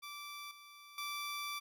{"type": "tone with level steps", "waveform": "15% pulse", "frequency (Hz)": 1166, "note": "D6", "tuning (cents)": -13, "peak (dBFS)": [-39, -48, -33], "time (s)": [0.02, 1.6], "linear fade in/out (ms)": 20, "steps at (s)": [0.51, 0.98], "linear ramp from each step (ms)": 2, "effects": []}